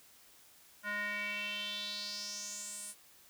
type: tone with band-pass filter sweep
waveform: square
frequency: 206.5 Hz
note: G#3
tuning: 10 cents flat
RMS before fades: -40 dBFS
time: 0.83-2.95 s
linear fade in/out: 50 ms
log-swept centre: 1600 to 9700 Hz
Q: 4.9
effects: white hiss -61 dBFS RMS until 3.29 s

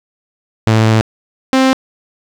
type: tone pair in turn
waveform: sawtooth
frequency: 110.6 / 263.1 Hz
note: A2 / C4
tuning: +9 / +10 cents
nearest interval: octave + minor third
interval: 1501 cents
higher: second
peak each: -4 dBFS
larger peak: neither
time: 0.67-1.01 / 1.53-1.73 s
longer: first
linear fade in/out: 0 ms
effects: low-pass 6000 Hz 12 dB/octave + 7-bit

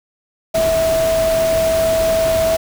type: tone in noise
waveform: sine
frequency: 651 Hz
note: E5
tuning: 22 cents flat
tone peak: -13 dBFS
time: 0.54-2.57 s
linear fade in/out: 10 ms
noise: pink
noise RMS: -24 dBFS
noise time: 0.54-2.57 s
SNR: +8 dB
effects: none

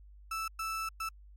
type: tone bursts at uneven times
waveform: 35% pulse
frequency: 1318.5 Hz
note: E6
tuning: in tune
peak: -32 dBFS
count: 3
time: 0.31-0.48 / 0.59-0.89 / 1-1.09 s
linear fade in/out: 5 ms
effects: added 50 Hz sine -51 dBFS peak until 1.36 s + MP3 64 kbps

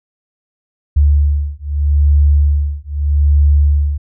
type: beating tone pair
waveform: sine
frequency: 72.3 / 73.1 Hz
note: D2 / D2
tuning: -27 / -7 cents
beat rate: 0.8 Hz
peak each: -12 dBFS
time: 0.96-3.98 s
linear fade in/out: 10 ms
effects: none

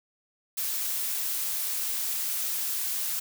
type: noise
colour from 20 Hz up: blue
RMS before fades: -30 dBFS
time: 0.57-3.2 s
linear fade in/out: 10 ms
effects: none

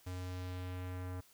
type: tone with low-pass filter sweep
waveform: square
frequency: 91.1 Hz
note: F#2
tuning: 26 cents flat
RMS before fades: -42 dBFS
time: 0.06-1.21 s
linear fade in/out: 10 ms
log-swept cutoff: 9600 to 1400 Hz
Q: 1.1
effects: white hiss -65 dBFS RMS until 1.33 s

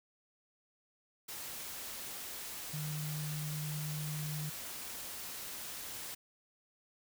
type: tone in noise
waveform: sine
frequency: 151.5 Hz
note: D#3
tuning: 46 cents flat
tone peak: -37 dBFS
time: 2.73-4.5 s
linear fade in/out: 10 ms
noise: white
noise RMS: -44 dBFS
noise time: 1.28-6.15 s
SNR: +4 dB
effects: none

